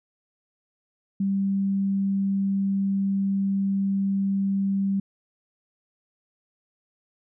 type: tone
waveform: sine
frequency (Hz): 196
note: G3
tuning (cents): 0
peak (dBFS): -21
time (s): 1.2-5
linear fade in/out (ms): 5
effects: none